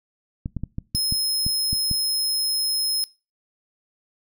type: clicks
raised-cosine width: 5 ms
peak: -15 dBFS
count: 9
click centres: 0.459 / 0.567 / 0.636 / 0.784 / 0.949 / 1.124 / 1.465 / 1.73 / 1.913 s
type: tone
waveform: sawtooth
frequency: 5150 Hz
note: E8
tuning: 41 cents flat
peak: -18 dBFS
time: 0.95-3.04 s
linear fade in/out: 0 ms
effects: noise-tail reverb RT60 0.3 s tail -23 dB re dry